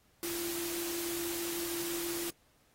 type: tone in noise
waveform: sine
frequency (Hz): 341.5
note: F4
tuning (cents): -39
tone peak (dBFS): -38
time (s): 0.23-2.3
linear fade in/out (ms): 0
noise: white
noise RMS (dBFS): -39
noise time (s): 0.23-2.3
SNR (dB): -2
effects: pink hiss -69 dBFS RMS until 2.74 s + AAC 48 kbps